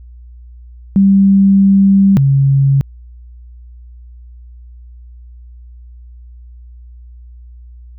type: tone pair in turn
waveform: sine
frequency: 196 / 137.4 Hz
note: G3 / C#3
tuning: 0 / -15 cents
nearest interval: tritone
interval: 615 cents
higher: first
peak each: -5 / -7 dBFS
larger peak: first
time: 0.96-2.17 / 2.17-2.81 s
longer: first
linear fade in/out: 0 ms
effects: added 60 Hz sine -33 dBFS peak until 7.98 s